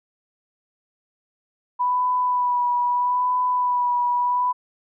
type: tone with vibrato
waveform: sine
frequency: 986 Hz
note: B5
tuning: 3 cents flat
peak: -18 dBFS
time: 1.79-4.53 s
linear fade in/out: 20 ms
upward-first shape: sine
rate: 0.78 Hz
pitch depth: 22 cents each way
effects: none